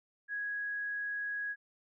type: tone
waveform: sine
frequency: 1661.2 Hz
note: G#6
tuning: in tune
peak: -34 dBFS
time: 0.28-1.56 s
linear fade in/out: 50 ms
effects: none